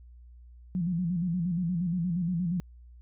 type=tone with vibrato; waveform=sine; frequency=174.61 Hz; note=F3; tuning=in tune; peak=-26 dBFS; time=0.75-2.6 s; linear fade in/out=0 ms; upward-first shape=square; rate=8.5 Hz; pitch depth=83 cents each way; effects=added 60 Hz sine -48 dBFS peak until 3.01 s